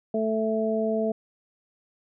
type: harmonic tone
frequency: 220 Hz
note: A3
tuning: in tune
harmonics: 1 / 2 / 3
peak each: -27 / -27 / -27 dBFS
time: 0.14-1.12 s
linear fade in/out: 5 ms
effects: none